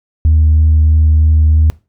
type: tone with vibrato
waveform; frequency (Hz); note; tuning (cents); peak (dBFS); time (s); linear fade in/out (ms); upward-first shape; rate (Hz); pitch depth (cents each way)
sine; 77.78; D#2; 0; -4; 0.25-1.7; 0; triangle; 3.1; 11
effects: noise-tail reverb RT60 0.3 s tail -23 dB re dry + tanh soft clip ceiling -3 dBFS